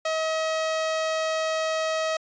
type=tone; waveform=sawtooth; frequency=637 Hz; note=D#5; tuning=41 cents sharp; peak=-20 dBFS; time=0.05-2.17 s; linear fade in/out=5 ms; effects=resampled to 16000 Hz